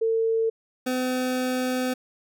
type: tone pair in turn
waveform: sine / 25% pulse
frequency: 450.2 / 254.4 Hz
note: A4 / C4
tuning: +40 / -48 cents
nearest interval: minor seventh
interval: 988 cents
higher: first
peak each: -20 dBFS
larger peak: neither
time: 0.01-0.5 / 0.86-1.94 s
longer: second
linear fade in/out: 10 ms
effects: none